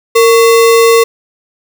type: tone with sample-and-hold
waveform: sine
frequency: 460 Hz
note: A#4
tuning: 23 cents flat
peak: -3 dBFS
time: 0.15-1.04 s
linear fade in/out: 10 ms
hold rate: 1575 Hz
effects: none